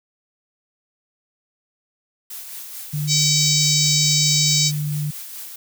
blue noise with tremolo, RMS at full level -33 dBFS, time 2.3-5.56 s, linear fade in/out 5 ms, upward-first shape sine, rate 4.6 Hz, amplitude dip 35%
sine tone, 149.2 Hz, D3, 28 cents sharp, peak -21 dBFS, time 2.93-5.11 s, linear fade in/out 10 ms
harmonic tone, 766 Hz, G5, 40 cents flat, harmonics 3 / 4 / 5 / 6 / 7 / 8 / 9 / 10, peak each -30 / -33 / -23 / -23 / -23 / -22 / -25 / -24 dBFS, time 3.07-4.72 s, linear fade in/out 50 ms
effects none

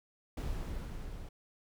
brown noise with level ramp, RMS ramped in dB -35 to -45 dBFS, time 0.37-1.29 s, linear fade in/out 5 ms, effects none

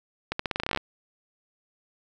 accelerating click train, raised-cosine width 0.3 ms, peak -11 dBFS, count 14, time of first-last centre 0.32-0.774 s, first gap 74 ms, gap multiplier 0.86, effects none

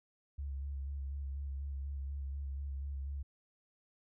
sine tone with vibrato, 69.3 Hz, C#2, in tune, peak -37 dBFS, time 0.38-3.23 s, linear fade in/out 10 ms, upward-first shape square, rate 4.1 Hz, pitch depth 27 cents each way, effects none

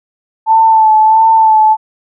sine tone with vibrato, 880 Hz, A5, in tune, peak -4 dBFS, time 0.46-1.77 s, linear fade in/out 50 ms, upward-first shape sine, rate 1.5 Hz, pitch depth 29 cents each way, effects none

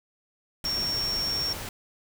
sine tone in noise, 5510 Hz, F8, 24 cents flat, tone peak -26 dBFS, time 0.65-1.53 s, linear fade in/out 2 ms, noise pink, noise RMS -36 dBFS, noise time 0.64-1.69 s, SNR +7 dB, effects none

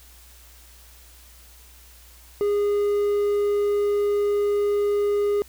triangle tone, 410 Hz, G#4, 22 cents flat, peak -17 dBFS, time 2.41-5.42 s, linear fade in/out 0 ms, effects added 60 Hz sine -49 dBFS peak until 5.48 s + white hiss -51 dBFS RMS until 5.48 s

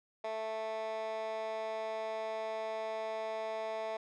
15% pulse tone with high-pass filter, 220 Hz, A3, in tune, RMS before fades -38 dBFS, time 0.24-3.97 s, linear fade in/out 5 ms, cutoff 610 Hz, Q 2.5, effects low-pass 4000 Hz 12 dB/octave

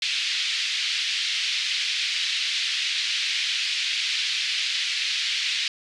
white band-pass noise, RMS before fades -26 dBFS, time 0.02-5.68 s, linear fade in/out 2 ms, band 2200 to 4400 Hz, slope 24 dB/octave, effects resampled to 24000 Hz

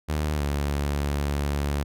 sawtooth tone with pitch glide, 75.8 to 71.75 Hz, D#2 to D2, -45 to -40 cents, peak -20 dBFS, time 0.08-1.84 s, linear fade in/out 20 ms, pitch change -95 cents, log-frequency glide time 0.34-0.42 s, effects none

